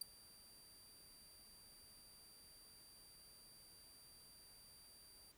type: tone with ADSR envelope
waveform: 20% pulse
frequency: 4699 Hz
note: D8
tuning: in tune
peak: -32 dBFS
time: 0.01-5.32 s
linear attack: 6 ms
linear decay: 10 ms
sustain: -24 dB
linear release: 7 ms
effects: pink hiss -71 dBFS RMS until 5.37 s